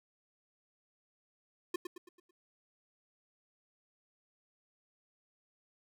square tone with echo, 356 Hz, F4, 33 cents sharp, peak -32 dBFS, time 1.74-1.76 s, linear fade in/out 5 ms, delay 110 ms, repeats 5, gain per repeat -7 dB, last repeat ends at 2.31 s, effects none

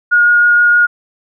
sine tone with vibrato, 1435 Hz, F6, 47 cents sharp, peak -6 dBFS, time 0.11-0.87 s, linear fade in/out 20 ms, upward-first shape triangle, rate 6.4 Hz, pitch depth 9 cents each way, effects none

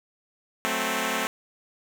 5% pulse chord, F# diminished, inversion none, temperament equal, 185 / 220 / 261.6 Hz, F#3 / A3 / C4, 0 / 0 / 0 cents, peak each -23 / -17 / -17 dBFS, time 0.65-1.27 s, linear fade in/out 0 ms, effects none

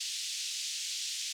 white band-pass noise, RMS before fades -37 dBFS, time 0-1.33 s, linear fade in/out 10 ms, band 2800 to 6900 Hz, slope 24 dB/octave, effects none

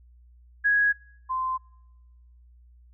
sine tone pair in turn, 1661.2 / 1036.6 Hz, G#6 / C6, 0 / -16 cents, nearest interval minor sixth, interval 816 cents, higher first, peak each -18 / -25 dBFS, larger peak first, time 0.64-0.93 / 1.29-1.58 s, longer neither, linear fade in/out 20 ms, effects noise-tail reverb RT60 1.0 s tail -26 dB re dry + added 60 Hz sine -51 dBFS peak until 2.93 s

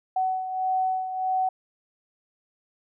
sine beating tone pair, 750 / 751.6 Hz, F#5 / F#5, +23 / +27 cents, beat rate 1.6 Hz, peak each -24 / -31 dBFS, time 0.16-1.49 s, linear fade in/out 5 ms, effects none

